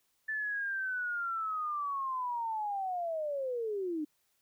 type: linear sweep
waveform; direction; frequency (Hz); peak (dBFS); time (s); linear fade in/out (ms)
sine; down; 1760 to 292; -32; 0.28-4.05; 10
effects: white hiss -75 dBFS RMS until 4.41 s